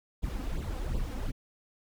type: noise with flanger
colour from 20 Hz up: brown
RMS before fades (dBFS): -33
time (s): 0.22-1.32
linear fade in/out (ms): 20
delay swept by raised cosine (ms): 0.25 to 3.95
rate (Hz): 2.7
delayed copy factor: +0.85
effects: none